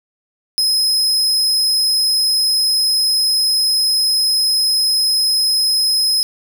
40% pulse tone, 5110 Hz, D#8, 45 cents sharp, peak -12 dBFS, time 0.58-6.23 s, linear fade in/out 0 ms, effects none

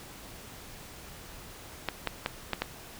clicks, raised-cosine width 0.3 ms, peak -12 dBFS, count 5, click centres 1.887 / 2.073 / 2.261 / 2.533 / 2.62 s, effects pink hiss -47 dBFS RMS until 2.99 s

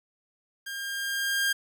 sawtooth tone with level ramp, 1607 Hz, G6, 43 cents sharp, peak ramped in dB -31 to -19 dBFS, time 0.66-1.53 s, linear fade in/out 10 ms, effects 10-bit

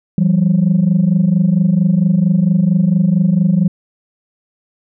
sine tone pair together, 167.29 / 191.7 Hz, E3 / G3, +26 / -38 cents, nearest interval major second, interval 236 cents, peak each -11 dBFS, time 0.18-3.68 s, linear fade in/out 2 ms, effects tanh soft clip ceiling -5 dBFS

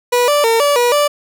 30% pulse tone with pitch steps, 488.2 / 585 / 455.7 / 577 / 484 / 585 Hz, B4 / D5 / A#4 / D5 / B4 / D5, -20 / -7 / -39 / -31 / -35 / -7 cents, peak -8 dBFS, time 0.12-1.08 s, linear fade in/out 10 ms, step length 160 ms, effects none

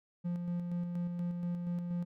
triangle tone with tremolo, 174.61 Hz, F3, in tune, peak -30 dBFS, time 0.24-2.05 s, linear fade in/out 20 ms, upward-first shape square, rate 4.2 Hz, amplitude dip 35%, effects none

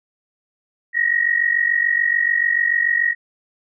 sine tone pair together, 1864.7 / 1911.6 Hz, A#6 / A#6, 0 / +43 cents, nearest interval unison, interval 43 cents, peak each -18 dBFS, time 0.93-3.15 s, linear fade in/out 50 ms, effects none

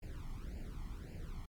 brown noise with flanger, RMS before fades -44 dBFS, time 0.02-1.46 s, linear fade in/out 10 ms, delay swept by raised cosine 0.41 to 0.96 ms, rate 1.8 Hz, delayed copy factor +0.9, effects MP3 96 kbps

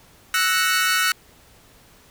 sawtooth chord, F# dominant seventh, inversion third, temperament equal, 1318.5 / 1480 / 1864.7 / 2217 Hz, E6 / F#6 / A#6 / C#7, 0 / 0 / 0 / 0 cents, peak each -20 / -17 / -23 / -23 dBFS, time 0.34-1.12 s, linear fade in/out 2 ms, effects pink hiss -52 dBFS RMS until 2.1 s

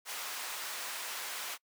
pink high-pass noise, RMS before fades -40 dBFS, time 0.05-1.58 s, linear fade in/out 50 ms, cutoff 980 Hz, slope 12 dB/octave, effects noise-tail reverb RT60 0.1 s tail -25 dB re dry

